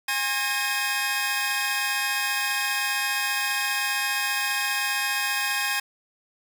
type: tone cluster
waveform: sawtooth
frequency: 818 / 1071 / 1621 / 1844 / 2522 Hz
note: G#5 / C6 / G#6 / A#6 / D#7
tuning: -26 / +40 / -42 / -19 / +23 cents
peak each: -29 / -30 / -26 / -27 / -25 dBFS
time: 0.08-5.8 s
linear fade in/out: 5 ms
effects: none